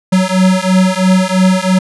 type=beating tone pair; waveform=square; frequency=185 / 188 Hz; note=F#3 / F#3; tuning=0 / +28 cents; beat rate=3 Hz; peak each=-12 dBFS; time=0.12-1.79 s; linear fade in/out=10 ms; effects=resampled to 24000 Hz